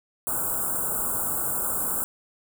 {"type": "band-stop noise", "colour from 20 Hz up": "white", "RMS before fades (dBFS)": -27, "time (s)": [0.27, 2.04], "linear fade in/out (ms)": 0, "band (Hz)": [1500, 7400], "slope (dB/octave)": 96, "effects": []}